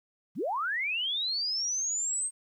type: linear sweep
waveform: sine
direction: up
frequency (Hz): 121.5 to 8470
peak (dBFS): -28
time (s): 0.35-2.31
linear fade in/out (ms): 50
effects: 11-bit